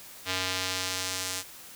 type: tone with band-pass filter sweep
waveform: square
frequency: 93 Hz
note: F#2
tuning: 9 cents sharp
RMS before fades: -32 dBFS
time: 0.25-1.44 s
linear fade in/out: 50 ms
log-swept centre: 3500 to 7800 Hz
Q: 0.93
effects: white hiss -47 dBFS RMS until 1.75 s